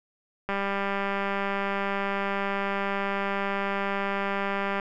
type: click train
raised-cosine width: 0.5 ms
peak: -14 dBFS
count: 854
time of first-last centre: 0.49-4.798 s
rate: 198 Hz
effects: none